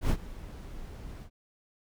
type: noise with ADSR envelope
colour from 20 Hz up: brown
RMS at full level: -23 dBFS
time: 0.01-1.3 s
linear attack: 87 ms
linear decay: 68 ms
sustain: -19 dB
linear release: 74 ms
effects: none